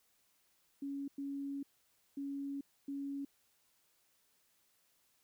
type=tone bursts at uneven times; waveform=sine; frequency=279 Hz; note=C#4; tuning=11 cents sharp; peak=-38 dBFS; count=4; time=0.82-1.08 / 1.18-1.63 / 2.17-2.61 / 2.88-3.25 s; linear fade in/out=5 ms; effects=white hiss -74 dBFS RMS until 5.23 s